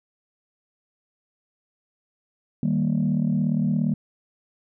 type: chord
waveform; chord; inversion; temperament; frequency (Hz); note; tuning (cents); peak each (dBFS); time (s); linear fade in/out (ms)
sine; Eb major; none; equal; 155.56 / 196 / 233.1; Eb3 / G3 / Bb3; 0 / 0 / 0; -23; 2.63-3.94; 2
effects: tanh soft clip ceiling -14 dBFS